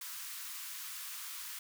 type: high-pass noise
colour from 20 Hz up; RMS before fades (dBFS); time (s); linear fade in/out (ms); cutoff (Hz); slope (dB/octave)
white; -44; 0.01-1.59; 5; 1000; 48
effects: none